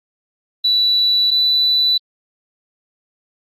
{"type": "tone pair in turn", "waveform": "sine", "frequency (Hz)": [3951, 3976], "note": ["B7", "B7"], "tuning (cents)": [0, 11], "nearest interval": "unison", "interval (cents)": 11, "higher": "second", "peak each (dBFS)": [-11, -11], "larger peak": "neither", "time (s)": [[0.64, 1.31], [1.31, 1.98]], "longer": "neither", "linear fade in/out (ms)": 10, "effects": ["tanh soft clip ceiling -7 dBFS", "Opus 32 kbps"]}